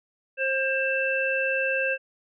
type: harmonic tone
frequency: 532 Hz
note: C5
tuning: 29 cents sharp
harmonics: 1 / 3 / 5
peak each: -27 / -27 / -27 dBFS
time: 0.37-1.98 s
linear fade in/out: 50 ms
effects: none